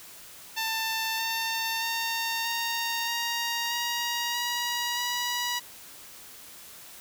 10% pulse tone with pitch steps, 892 / 902.9 / 913.9 / 925.1 / 936.3 / 947.8 / 959.3 / 971 Hz, A5 / A5 / A#5 / A#5 / A#5 / A#5 / A#5 / B5, +23 / +44 / -35 / -13 / +7 / +28 / +49 / -30 cents, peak -19 dBFS, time 0.56-5.6 s, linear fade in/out 20 ms, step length 630 ms, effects white hiss -47 dBFS RMS until 7 s

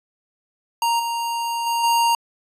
square tone with level steps, 932.3 Hz, A#5, in tune, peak -18 / -23 / -20 / -16 dBFS, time 0.82-2.15 s, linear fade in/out 2 ms, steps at 0.99 / 1.66 / 1.83 s, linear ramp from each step 10 ms, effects resampled to 32000 Hz

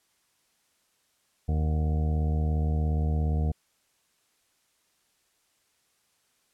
harmonic tone with a mistuned harmonic, 77.2 Hz, D#2, 13 cents flat, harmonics 1 / 2 / 3 / 4 / 5 / 6 / 7 / 8 / 9 / 10, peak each -24 / -30 / -37 / -44 / -48 / -41 / -52 / -48 / -43 / -55 dBFS, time 1.48-3.52 s, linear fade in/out 10 ms, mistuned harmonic 9, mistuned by +61 cents, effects white hiss -70 dBFS RMS until 6.53 s + low-pass 11000 Hz 12 dB/octave

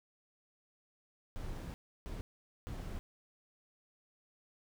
brown noise bursts at uneven times, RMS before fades -42 dBFS, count 3, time 1.36-1.74 / 2.06-2.21 / 2.67-2.99 s, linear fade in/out 0 ms, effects none

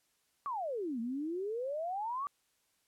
sine exponential two-way sweep, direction down then up, 1174.7 to 222.9 to 1174.7 Hz, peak -34 dBFS, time 0.46-2.27 s, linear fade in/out 0 ms, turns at 1 s, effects white hiss -75 dBFS RMS until 2.87 s + low-pass 12000 Hz 12 dB/octave

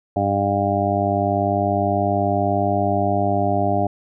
harmonic tone, 100.1 Hz, G2, 37 cents sharp, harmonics 1 / 2 / 3 / 4 / 6 / 7 / 8, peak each -24 / -26 / -26 / -28 / -24 / -21 / -27 dBFS, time 0.16-3.87 s, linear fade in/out 5 ms, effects none

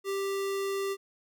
square tone, 392.9 Hz, G4, 4 cents sharp, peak -30 dBFS, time 0.04-0.97 s, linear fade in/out 50 ms, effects none

